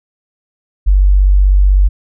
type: tone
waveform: sine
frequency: 48 Hz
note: G1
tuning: 36 cents flat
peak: -5 dBFS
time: 0.86-1.89 s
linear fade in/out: 20 ms
effects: none